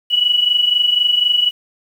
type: tone pair together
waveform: sine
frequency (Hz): 2936 / 2960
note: F#7 / F#7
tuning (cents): -14 / 0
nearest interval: unison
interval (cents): 14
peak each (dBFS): -13 / -18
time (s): 0.1-1.51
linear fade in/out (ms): 20
effects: 7-bit